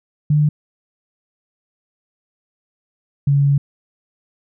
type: tone pair in turn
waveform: sine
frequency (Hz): 149.4 / 141.01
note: D3 / C#3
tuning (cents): +30 / +30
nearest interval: minor second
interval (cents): 100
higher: first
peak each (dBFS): -11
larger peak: neither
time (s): 0.3-0.49 / 3.27-3.58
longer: second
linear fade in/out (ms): 5
effects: none